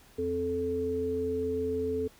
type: harmonic tone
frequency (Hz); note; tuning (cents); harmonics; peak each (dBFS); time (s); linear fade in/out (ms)
87.31; F2; 0; 1 / 3 / 5; -39 / -35 / -29; 0.18-2.08; 10
effects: pink hiss -58 dBFS RMS until 2.19 s